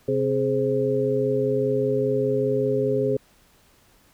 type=harmonic tone with a mistuned harmonic; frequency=130.81 Hz; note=C3; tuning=in tune; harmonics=1 / 2 / 3 / 4; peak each=-28 / -28 / -22 / -26 dBFS; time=0.08-3.17 s; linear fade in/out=5 ms; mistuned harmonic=3; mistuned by=+110 cents; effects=pink hiss -58 dBFS RMS until 4.13 s